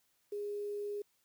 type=tone with quantisation; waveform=sine; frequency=411.4 Hz; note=G#4; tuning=16 cents flat; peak=-36 dBFS; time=0.32-1.02 s; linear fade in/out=5 ms; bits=10; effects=white hiss -75 dBFS RMS until 1.24 s